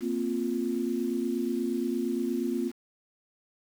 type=chord; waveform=sine; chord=Bb suspended second; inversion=none; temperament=equal; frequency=233.1 / 261.6 / 349.2 Hz; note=Bb3 / C4 / F4; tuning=0 / 0 / 0 cents; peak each=-31 dBFS; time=0-2.72 s; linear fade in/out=50 ms; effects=8-bit